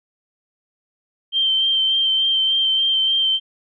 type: tone with vibrato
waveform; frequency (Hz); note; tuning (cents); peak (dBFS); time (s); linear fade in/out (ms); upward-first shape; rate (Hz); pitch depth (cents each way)
sine; 3136; G7; 0; -15; 1.32-3.4; 50; sine; 3.4; 18
effects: none